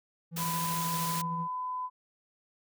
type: tone with tremolo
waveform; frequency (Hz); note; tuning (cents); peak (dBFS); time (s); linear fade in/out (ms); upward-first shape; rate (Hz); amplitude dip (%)
triangle; 166.2; E3; +15; -31; 0.31-1.48; 50; triangle; 13; 40
type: noise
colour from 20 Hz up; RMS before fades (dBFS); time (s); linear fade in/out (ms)
white; -36; 0.36-1.22; 10
type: tone with pitch glide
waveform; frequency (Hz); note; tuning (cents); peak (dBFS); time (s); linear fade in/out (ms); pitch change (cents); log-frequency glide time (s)
sine; 1000 to 1007; B5 to B5; +21 to +33; -32; 0.37-1.9; 50; +12; 0.55-1.66
effects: none